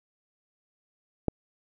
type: click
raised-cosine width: 2 ms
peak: -11 dBFS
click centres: 1.283 s
effects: none